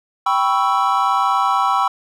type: chord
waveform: triangle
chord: C# half-diminished seventh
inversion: second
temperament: equal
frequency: 784 / 987.8 / 1108.7 / 1318.5 Hz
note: G5 / B5 / C#6 / E6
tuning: 0 / 0 / 0 / 0 cents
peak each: -18 dBFS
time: 0.26-1.88 s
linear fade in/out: 5 ms
effects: none

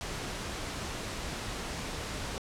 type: noise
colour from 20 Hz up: pink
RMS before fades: -37 dBFS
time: 0.01-2.38 s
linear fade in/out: 0 ms
effects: low-pass 8000 Hz 12 dB/octave

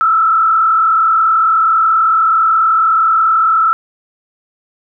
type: tone with frequency modulation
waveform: sine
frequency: 1318.5 Hz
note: E6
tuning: in tune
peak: -8 dBFS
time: 0.01-3.73 s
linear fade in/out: 0 ms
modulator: 38.5 Hz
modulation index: 1
effects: none

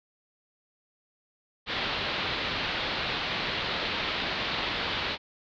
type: low-pass noise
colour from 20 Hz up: white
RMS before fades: -31 dBFS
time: 1.66-5.18 s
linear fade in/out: 50 ms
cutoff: 4200 Hz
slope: 48 dB/octave
effects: none

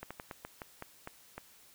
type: slowing click train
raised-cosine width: 0.5 ms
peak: -26 dBFS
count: 9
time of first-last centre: 0.03-1.38 s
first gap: 76 ms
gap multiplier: 1.22
effects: white hiss -60 dBFS RMS until 1.74 s

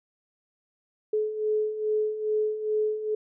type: beating tone pair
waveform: sine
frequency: 426.6 / 429 Hz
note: G#4 / A4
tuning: +46 / -44 cents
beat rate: 2.4 Hz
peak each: -31 / -25 dBFS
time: 1.13-3.15 s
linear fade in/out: 5 ms
effects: none

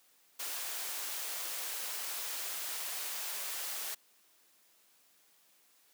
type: high-pass noise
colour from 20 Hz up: white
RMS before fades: -39 dBFS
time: 0.39-3.95 s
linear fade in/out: 10 ms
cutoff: 500 Hz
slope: 12 dB/octave
effects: white hiss -67 dBFS RMS until 5.93 s + high-pass 200 Hz 12 dB/octave

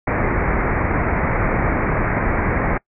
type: low-pass noise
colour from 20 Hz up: pink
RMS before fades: -19 dBFS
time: 0.07-2.78 s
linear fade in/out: 5 ms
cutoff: 2300 Hz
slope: 96 dB/octave
effects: noise-tail reverb RT60 0.1 s tail -24 dB re dry

